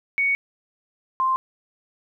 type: tone pair in turn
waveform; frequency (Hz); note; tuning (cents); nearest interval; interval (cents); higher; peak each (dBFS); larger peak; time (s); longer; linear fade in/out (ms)
sine; 2230 / 1047.6; C#7 / C6; +10 / +2; octave + minor second; 1308; first; -18; neither; 0.18-0.35 / 1.2-1.36; first; 0
effects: 10-bit